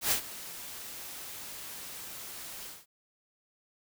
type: noise with ADSR envelope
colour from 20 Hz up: white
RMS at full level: -26 dBFS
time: 0.01-2.86 s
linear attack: 100 ms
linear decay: 97 ms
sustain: -17 dB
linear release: 200 ms
effects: none